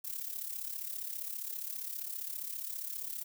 violet noise with amplitude modulation, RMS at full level -37 dBFS, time 0.04-3.24 s, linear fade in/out 10 ms, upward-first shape sine, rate 35 Hz, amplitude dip 70%, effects none

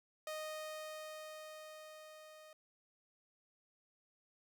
sawtooth tone with level ramp, 620 Hz, D#5, 6 cents flat, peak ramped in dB -37 to -52 dBFS, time 0.27-2.53 s, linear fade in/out 2 ms, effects none

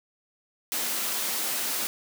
white high-pass noise, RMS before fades -29 dBFS, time 0.72-1.87 s, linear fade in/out 0 ms, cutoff 180 Hz, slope 96 dB/octave, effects none

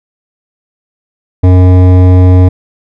sine tone with hard clipping, 91.4 Hz, F#2, 21 cents flat, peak -3 dBFS, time 1.43-2.49 s, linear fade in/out 10 ms, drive 14 dB, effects none

